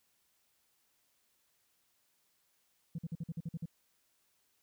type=tone bursts; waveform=sine; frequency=164.6 Hz; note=E3; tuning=2 cents flat; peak=-34 dBFS; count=9; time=2.95-3.657 s; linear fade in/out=5 ms; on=35 ms; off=49 ms; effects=tanh soft clip ceiling -33 dBFS + white hiss -75 dBFS RMS until 4.62 s